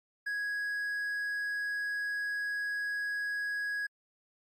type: tone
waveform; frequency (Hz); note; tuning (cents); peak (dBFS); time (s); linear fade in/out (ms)
triangle; 1661.2; G#6; 0; -30; 0.26-3.87; 10
effects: AAC 64 kbps